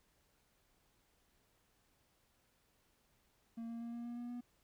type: tone with pitch steps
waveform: triangle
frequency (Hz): 229.7 / 231.8 / 234 / 236.2 / 238.4 / 240.6 / 242.8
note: A#3 / A#3 / A#3 / A#3 / A#3 / B3 / B3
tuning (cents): -25 / -10 / +7 / +23 / +39 / -45 / -29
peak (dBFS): -40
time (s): 3.57-4.41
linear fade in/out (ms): 10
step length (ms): 120
effects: pink hiss -75 dBFS RMS until 4.63 s